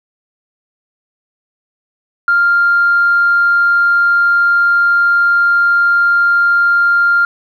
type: tone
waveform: sine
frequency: 1396.9 Hz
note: F6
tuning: in tune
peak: -7 dBFS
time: 2.28-7.25 s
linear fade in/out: 2 ms
effects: tanh soft clip ceiling -3 dBFS + 8-bit